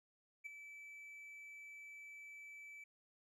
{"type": "tone with ADSR envelope", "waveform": "triangle", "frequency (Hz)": 2310, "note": "D7", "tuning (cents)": -29, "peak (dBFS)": -40, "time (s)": [0.44, 2.84], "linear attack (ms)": 23, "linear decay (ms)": 9, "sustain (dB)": -10, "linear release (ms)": 4, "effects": ["tanh soft clip ceiling -37 dBFS"]}